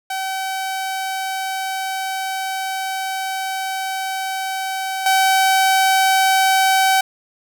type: tone with level steps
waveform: sawtooth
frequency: 765 Hz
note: G5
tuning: 42 cents flat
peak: -18 / -9 dBFS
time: 0.1-7.01 s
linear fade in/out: 5 ms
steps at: 5.06 s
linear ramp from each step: 2 ms
effects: none